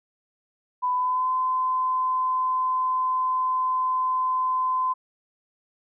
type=tone with pitch glide; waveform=sine; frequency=998 to 1025.5 Hz; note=B5 to C6; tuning=+18 to -35 cents; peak=-21 dBFS; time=0.82-4.94 s; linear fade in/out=20 ms; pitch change=+47 cents; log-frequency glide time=0.94-1.3 s; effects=none